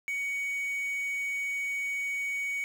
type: tone with quantisation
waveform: triangle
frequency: 2243 Hz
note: C#7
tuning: 20 cents sharp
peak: -28 dBFS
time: 0.08-2.64 s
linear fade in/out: 0 ms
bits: 8
effects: none

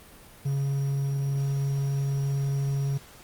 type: tone with quantisation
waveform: triangle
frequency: 138.59 Hz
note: C#3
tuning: in tune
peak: -22 dBFS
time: 0.45-2.98 s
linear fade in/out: 10 ms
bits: 8
effects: pink hiss -50 dBFS RMS until 3.23 s + Opus 32 kbps

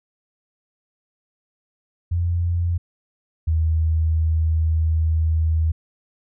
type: tone pair in turn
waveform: sine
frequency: 86.3 / 80 Hz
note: F2 / D#2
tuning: -20 / +49 cents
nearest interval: minor second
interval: 131 cents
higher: first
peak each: -18 / -16 dBFS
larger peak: second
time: 2.11-2.78 / 3.47-5.72 s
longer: second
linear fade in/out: 10 ms
effects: none

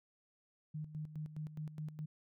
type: tone with tremolo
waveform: sine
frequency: 153.4 Hz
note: D#3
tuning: 24 cents flat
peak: -39 dBFS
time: 0.74-2.06 s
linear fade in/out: 10 ms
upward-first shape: square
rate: 4.8 Hz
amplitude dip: 70%
effects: none

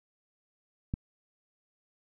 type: click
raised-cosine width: 5 ms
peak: -18 dBFS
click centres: 0.939 s
effects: none

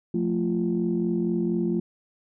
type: tone cluster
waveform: sine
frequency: 177.8 / 222 / 346.7 Hz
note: F3 / A3 / F4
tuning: +31 / +16 / -13 cents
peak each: -26 dBFS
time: 0.14-1.8 s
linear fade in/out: 5 ms
effects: tanh soft clip ceiling -14 dBFS

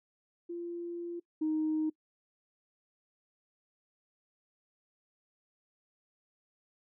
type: tone pair in turn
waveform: sine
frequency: 344.2 / 311.5 Hz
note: F4 / D#4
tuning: -25 / +2 cents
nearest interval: major second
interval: 173 cents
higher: first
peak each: -36 / -27 dBFS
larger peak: second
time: 0.49-1.2 / 1.41-1.9 s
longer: first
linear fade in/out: 10 ms
effects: noise-tail reverb RT60 0.1 s tail -23 dB re dry + tanh soft clip ceiling -24 dBFS

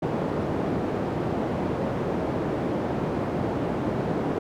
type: band-pass noise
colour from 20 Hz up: white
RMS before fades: -27 dBFS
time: 0.02-4.39 s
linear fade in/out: 10 ms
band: 100 to 460 Hz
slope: 12 dB/octave
effects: none

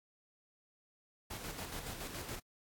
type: noise with tremolo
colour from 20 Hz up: pink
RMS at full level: -43 dBFS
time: 1.3-2.4 s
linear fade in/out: 10 ms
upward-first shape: square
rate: 7.1 Hz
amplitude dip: 40%
effects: AAC 64 kbps

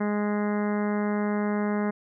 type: harmonic tone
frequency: 207.7 Hz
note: G#3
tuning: in tune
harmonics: 1 / 2 / 3 / 4 / 5 / 6 / 7 / 8 / 9 / 10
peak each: -25 / -31 / -35 / -37 / -39 / -41 / -42 / -43 / -44 / -45 dBFS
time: 0-1.91 s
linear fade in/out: 10 ms
effects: none

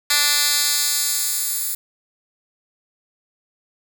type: tone with high-pass filter sweep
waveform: 10% pulse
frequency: 292.7 Hz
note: D4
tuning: 6 cents flat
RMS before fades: -20 dBFS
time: 0.1-1.75 s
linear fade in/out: 5 ms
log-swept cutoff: 2900 to 11000 Hz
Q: 0.83
effects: none

